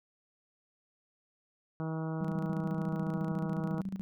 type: harmonic tone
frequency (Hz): 160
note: D#3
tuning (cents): +49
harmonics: 1 / 2 / 3 / 4 / 5 / 6 / 7 / 8 / 9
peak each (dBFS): -34 / -40 / -44 / -46 / -48 / -50 / -51 / -52 / -53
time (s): 1.8-3.81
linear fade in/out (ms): 0
type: tone with tremolo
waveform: sine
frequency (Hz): 192.4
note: G3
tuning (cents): -32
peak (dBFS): -32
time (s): 2.21-4.01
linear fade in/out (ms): 0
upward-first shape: square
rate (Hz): 14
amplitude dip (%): 75
effects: none